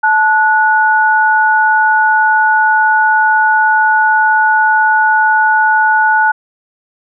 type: tone pair together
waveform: sine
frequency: 871 / 1464.8 Hz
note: A5 / F#6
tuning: -18 / -18 cents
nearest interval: major sixth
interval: 900 cents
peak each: -10 dBFS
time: 0.03-6.32 s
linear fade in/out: 10 ms
effects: none